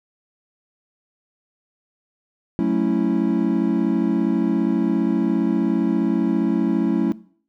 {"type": "chord", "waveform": "triangle", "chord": "F# minor seventh", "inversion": "none", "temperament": "equal", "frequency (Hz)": [185, 220, 277.2, 329.6], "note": ["F#3", "A3", "C#4", "E4"], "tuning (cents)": [0, 0, 0, 0], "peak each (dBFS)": -21, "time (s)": [2.59, 7.12], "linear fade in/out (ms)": 0, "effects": ["noise-tail reverb RT60 0.5 s tail -19 dB re dry"]}